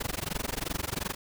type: noise with amplitude modulation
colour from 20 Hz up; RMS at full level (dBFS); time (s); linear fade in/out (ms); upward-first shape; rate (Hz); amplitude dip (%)
pink; -30; 0-1.15; 10; sine; 22.8; 100
effects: none